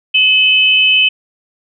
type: tone pair together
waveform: sine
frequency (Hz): 2577 / 3029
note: E7 / F#7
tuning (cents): -40 / +40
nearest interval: minor third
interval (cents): 280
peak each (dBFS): -10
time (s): 0.14-1.09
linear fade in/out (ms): 10
effects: none